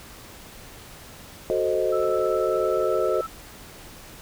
sine chord, F# diminished seventh, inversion none, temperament equal, 370 / 440 / 523.3 / 622.3 Hz, F#4 / A4 / C5 / Eb5, 0 / 0 / 0 / 0 cents, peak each -26 dBFS, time 1.5-3.21 s, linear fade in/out 0 ms
sine tone with tremolo, 1318.5 Hz, E6, in tune, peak -29 dBFS, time 1.92-3.27 s, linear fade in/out 10 ms, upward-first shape sine, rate 10 Hz, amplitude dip 35%
effects pink hiss -44 dBFS RMS until 4.21 s

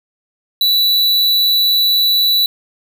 square tone, 3952 Hz, B7, in tune, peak -11 dBFS, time 0.61-2.46 s, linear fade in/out 2 ms, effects none

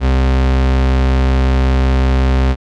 40% pulse tone, 65.41 Hz, C2, in tune, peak -9 dBFS, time 0-2.56 s, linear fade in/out 50 ms, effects low-pass 4000 Hz 12 dB/octave

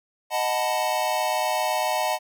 square chord, B dominant seventh, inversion first, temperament equal, 622.3 / 740 / 880 / 987.8 Hz, D#5 / F#5 / A5 / B5, 0 / 0 / 0 / 0 cents, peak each -28 / -28 / -28 / -32 dBFS, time 0.3-2.19 s, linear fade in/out 50 ms, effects none

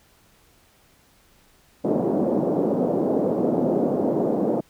pink band-pass noise, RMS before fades -22 dBFS, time 1.84-4.61 s, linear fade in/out 10 ms, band 200 to 610 Hz, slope 24 dB/octave, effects pink hiss -58 dBFS RMS until 4.69 s

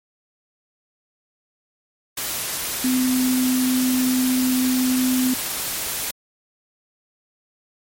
sine tone in noise, 255.6 Hz, C4, 40 cents flat, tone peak -17 dBFS, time 2.84-5.34 s, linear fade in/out 5 ms, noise white, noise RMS -26 dBFS, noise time 2.17-6.11 s, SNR +6 dB, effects MP3 64 kbps

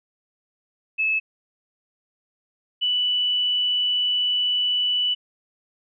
sine tone pair in turn, 2601 / 2968 Hz, E7 / F#7, -24 / +5 cents, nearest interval major second, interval 229 cents, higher second, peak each -19 dBFS, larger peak neither, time 0.98-1.2 / 2.81-5.15 s, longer second, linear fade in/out 20 ms, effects none

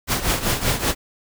pink noise with tremolo, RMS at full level -18 dBFS, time 0.07-0.95 s, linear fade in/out 50 ms, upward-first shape triangle, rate 5.2 Hz, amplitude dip 80%, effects none

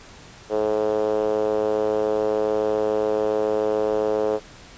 5% pulse tone with band-pass filter, 107.1 Hz, A2, 46 cents flat, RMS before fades -22 dBFS, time 0.49-4.4 s, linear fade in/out 50 ms, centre 470 Hz, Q 5, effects pink hiss -45 dBFS RMS until 4.77 s + resampled to 16000 Hz

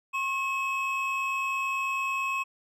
triangle tone pair together, 1080 / 2569 Hz, C#6 / E7, -45 / -45 cents, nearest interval octave + minor third, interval 1500 cents, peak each -28 dBFS, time 0.13-2.44 s, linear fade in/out 20 ms, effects none

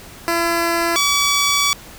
10% pulse tone pair in turn, 337.8 / 1142.1 Hz, E4 / D6, +42 / -49 cents, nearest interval octave + major sixth, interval 2109 cents, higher second, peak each -8 / -6 dBFS, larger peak second, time 0.28-0.96 / 0.96-1.73 s, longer second, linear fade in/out 0 ms, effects pink hiss -39 dBFS RMS until 1.98 s

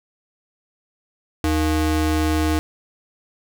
square ring-modulated tone, 194.4 Hz, G3, 14 cents flat, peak -15 dBFS, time 1.44-2.59 s, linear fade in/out 0 ms, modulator 116 Hz, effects none

